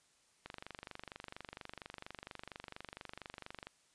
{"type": "click train", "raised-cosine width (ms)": 0.3, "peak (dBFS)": -29, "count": 79, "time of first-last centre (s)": [0.46, 3.67], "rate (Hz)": 24.3, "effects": ["white hiss -71 dBFS RMS until 3.94 s", "resampled to 22050 Hz"]}